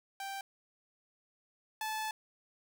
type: tone pair in turn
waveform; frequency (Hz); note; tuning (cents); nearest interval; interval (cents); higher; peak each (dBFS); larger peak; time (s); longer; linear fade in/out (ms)
sawtooth; 784 / 868.9; G5 / A5; 0 / -22; major second; 178; second; -35 / -31; second; 0.2-0.41 / 1.81-2.11; second; 2
effects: none